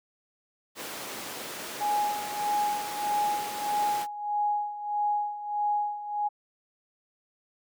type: noise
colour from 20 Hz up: pink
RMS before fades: -36 dBFS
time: 0.75-4.07 s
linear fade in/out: 50 ms
type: tone with tremolo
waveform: sine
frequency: 830.6 Hz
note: G#5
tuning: in tune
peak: -23 dBFS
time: 1.8-6.29 s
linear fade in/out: 20 ms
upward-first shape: sine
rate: 1.6 Hz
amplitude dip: 75%
effects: high-pass 300 Hz 12 dB/octave